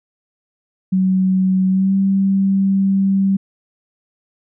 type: tone with pitch glide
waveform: sine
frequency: 187.7 to 194.43 Hz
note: F#3 to G3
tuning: +25 to -14 cents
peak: -12 dBFS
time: 0.92-3.37 s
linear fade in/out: 10 ms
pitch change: +61 cents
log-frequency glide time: 1.69-1.94 s
effects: none